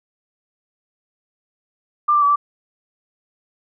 sine tone with pitch steps, 1191 / 1179 / 1146 / 1165 Hz, D6 / D6 / D6 / D6, +24 / +6 / -43 / -14 cents, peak -12 dBFS, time 2.08-2.36 s, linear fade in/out 10 ms, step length 70 ms, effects none

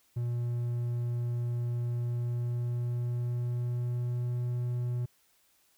triangle tone with pitch glide, 120 to 122.1 Hz, B2 to B2, -49 to -19 cents, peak -27 dBFS, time 0.16-5.06 s, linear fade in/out 10 ms, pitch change +30 cents, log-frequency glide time 1.99-4.45 s, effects white hiss -68 dBFS RMS until 5.77 s

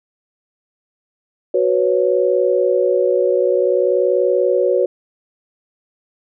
sine chord, F# suspended fourth, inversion none, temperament equal, 370 / 493.9 / 554.4 Hz, F#4 / B4 / C#5, 0 / 0 / 0 cents, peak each -17 dBFS, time 1.54-4.86 s, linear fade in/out 5 ms, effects none

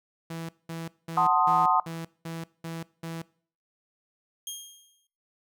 sawtooth tone bursts, 164.81 Hz, E3, in tune, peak -30 dBFS, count 8, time 0.3-3.22 s, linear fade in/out 5 ms, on 190 ms, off 200 ms
sine chord, F# diminished seventh, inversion none, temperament equal with one note detuned, 740 / 888.2 / 1046.5 / 1244.5 Hz, F#5 / A5 / C6 / Eb6, 0 / +16 / 0 / 0 cents, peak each -25 dBFS, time 1.17-1.8 s, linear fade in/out 2 ms
15% pulse tone with exponential decay, 3232 Hz, G#7, 48 cents flat, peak -25 dBFS, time 4.47-5.07 s, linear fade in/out 2 ms, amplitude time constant 130 ms
effects noise-tail reverb RT60 0.5 s tail -22 dB re dry

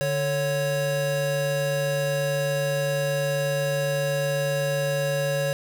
square tone pair together, 146.84 / 554.4 Hz, D3 / C#5, 0 / 0 cents, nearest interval octave + major seventh, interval 2300 cents, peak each -28 / -25 dBFS, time 0.01-5.53 s, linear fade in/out 0 ms, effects none

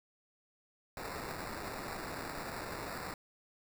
violet noise with sample-and-hold, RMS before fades -42 dBFS, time 0.97-3.14 s, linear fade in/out 2 ms, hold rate 3150 Hz, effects none

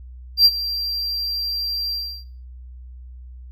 triangle tone with ADSR envelope, 4728 Hz, D8, 11 cents sharp, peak -6 dBFS, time 0.37-2.25 s, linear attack 83 ms, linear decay 46 ms, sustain -15 dB, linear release 330 ms, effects noise-tail reverb RT60 0.4 s tail -17 dB re dry + added 62 Hz sine -36 dBFS peak until 3.51 s

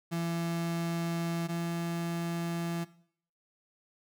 35% pulse tone pair in turn, 168.3 / 169.25 Hz, E3 / E3, +36 / +46 cents, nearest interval unison, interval 10 cents, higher second, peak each -29 / -30 dBFS, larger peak first, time 0.11-1.48 / 1.48-2.85 s, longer neither, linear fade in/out 20 ms, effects noise-tail reverb RT60 0.6 s tail -18 dB re dry

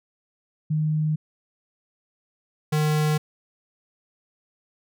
sine / square tone pair in turn, 154.3 / 152.53 Hz, D#3 / D#3, -14 / -34 cents, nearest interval unison, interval 20 cents, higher first, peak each -20 dBFS, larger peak neither, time 0.7-1.16 / 2.72-3.18 s, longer neither, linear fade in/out 10 ms, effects none

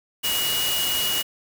sine tone in noise, 2900 Hz, F#7, 35 cents flat, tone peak -24 dBFS, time 0.23-1.23 s, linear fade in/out 20 ms, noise white, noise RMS -26 dBFS, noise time 0.23-1.23 s, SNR -1 dB, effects none

